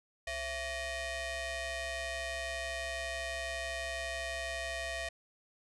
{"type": "ring-modulated tone", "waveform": "sawtooth", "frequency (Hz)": 602, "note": "D5", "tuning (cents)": 43, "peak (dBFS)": -29, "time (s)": [0.27, 5.09], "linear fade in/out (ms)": 5, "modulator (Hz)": 1270, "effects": ["resampled to 24000 Hz"]}